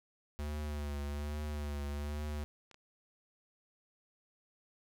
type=tone with vibrato; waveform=square; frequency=73.42 Hz; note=D2; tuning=in tune; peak=-37 dBFS; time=0.39-2.44 s; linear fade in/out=0 ms; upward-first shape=triangle; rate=1.2 Hz; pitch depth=47 cents each way
type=clicks; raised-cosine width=0.2 ms; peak=-39 dBFS; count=2; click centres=2.713 / 2.744 s
effects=none